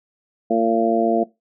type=harmonic tone; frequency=114 Hz; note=A#2; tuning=38 cents flat; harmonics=2 / 3 / 4 / 5 / 6; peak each=-21 / -22 / -22 / -26 / -20 dBFS; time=0.5-1.24 s; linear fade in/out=10 ms; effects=noise-tail reverb RT60 0.2 s tail -19 dB re dry